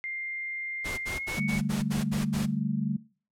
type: tone with pitch glide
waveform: sine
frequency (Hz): 2100 to 2225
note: C7 to C#7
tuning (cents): +6 to +6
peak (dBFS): -32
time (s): 0.04-1.58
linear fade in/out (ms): 0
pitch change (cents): +100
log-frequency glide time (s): 1.07-1.39
type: noise bursts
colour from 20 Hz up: pink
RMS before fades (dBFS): -36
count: 8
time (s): 0.84-2.464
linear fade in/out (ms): 20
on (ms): 140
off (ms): 72
type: chord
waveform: sine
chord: D suspended fourth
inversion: none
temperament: equal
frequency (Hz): 146.83 / 196 / 220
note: D3 / G3 / A3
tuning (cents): 0 / 0 / 0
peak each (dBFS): -31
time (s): 1.37-2.97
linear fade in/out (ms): 10
effects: noise-tail reverb RT60 0.4 s tail -20 dB re dry + low-pass 12000 Hz 12 dB/octave